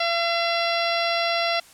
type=harmonic tone with a mistuned harmonic; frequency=679 Hz; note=F5; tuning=49 cents flat; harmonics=1 / 2 / 3 / 4 / 5 / 6 / 7 / 8; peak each=-24 / -29 / -29 / -30 / -31 / -32 / -33 / -35 dBFS; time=0-1.6 s; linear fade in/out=5 ms; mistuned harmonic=8; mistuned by=+29 cents; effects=white hiss -50 dBFS RMS until 1.73 s + low-pass 11000 Hz 12 dB/octave